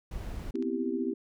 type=noise; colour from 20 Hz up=brown; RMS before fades=-37 dBFS; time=0.11-0.51 s; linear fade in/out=5 ms
type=chord; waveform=sine; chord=C major seventh; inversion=third; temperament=equal; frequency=246.9 / 261.6 / 329.6 / 392 Hz; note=B3 / C4 / E4 / G4; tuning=0 / 0 / 0 / 0 cents; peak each=-34 dBFS; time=0.54-1.14 s; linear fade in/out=10 ms
type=clicks; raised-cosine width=0.2 ms; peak=-33 dBFS; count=2; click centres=0.556 / 0.625 s
effects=none